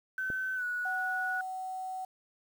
sine tone with pitch glide, 1527 to 1466.5 Hz, G6 to F#6, -46 to -16 cents, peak -31 dBFS, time 0.18-1.41 s, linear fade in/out 2 ms, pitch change -70 cents, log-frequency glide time 0.55-0.64 s
click, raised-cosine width 2 ms, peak -27 dBFS, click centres 0.302 s
sine tone, 750 Hz, F#5, 23 cents sharp, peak -35 dBFS, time 0.85-2.05 s, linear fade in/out 5 ms
effects 9-bit

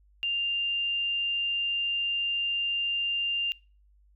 sine tone, 2794 Hz, F7, in tune, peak -26 dBFS, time 0.23-3.52 s, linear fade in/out 0 ms, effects noise-tail reverb RT60 0.4 s tail -25 dB re dry + added 50 Hz sine -58 dBFS peak until 4.15 s

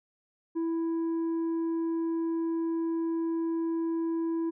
sine tone with tanh clipping, 330 Hz, E4, 2 cents sharp, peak -28 dBFS, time 0.55-4.51 s, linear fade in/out 20 ms, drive 4 dB, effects none

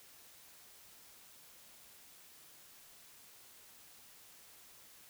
silence, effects white hiss -59 dBFS RMS until 5.09 s

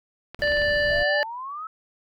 clicks, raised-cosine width 0.3 ms, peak -22 dBFS, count 6, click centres 0.346 / 0.436 / 0.475 / 0.52 / 0.571 / 0.619 s
brown noise, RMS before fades -35 dBFS, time 0.39-1.03 s, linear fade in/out 2 ms
harmonic tone, 587.3 Hz, D5, in tune, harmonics 1 / 3 / 5 / 7 / 8, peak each -23 / -22 / -33 / -39 / -34 dBFS, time 0.42-1.23 s, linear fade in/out 0 ms
sine exponential sweep, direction up, 632 to 1318.5 Hz, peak -31 dBFS, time 0.9-1.67 s, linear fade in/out 2 ms
effects none

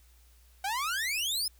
sawtooth exponential sweep, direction up, 750 to 5274 Hz, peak -26 dBFS, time 0.64-1.48 s, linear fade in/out 5 ms, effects added 60 Hz sine -57 dBFS peak until 1.59 s + white hiss -65 dBFS RMS until 1.59 s

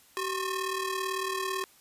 sawtooth ring-modulated tone, 726 Hz, F#5, 33 cents flat, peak -23 dBFS, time 0.17-1.64 s, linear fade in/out 0 ms, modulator 344 Hz, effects white hiss -59 dBFS RMS until 1.8 s + resampled to 32000 Hz

